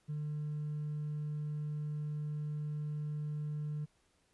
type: tone with hard clipping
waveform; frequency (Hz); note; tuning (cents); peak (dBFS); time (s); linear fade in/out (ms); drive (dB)
triangle; 150; D3; +37; -35; 0.08-3.86; 20; 2
effects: pink hiss -73 dBFS RMS until 4.33 s + resampled to 24000 Hz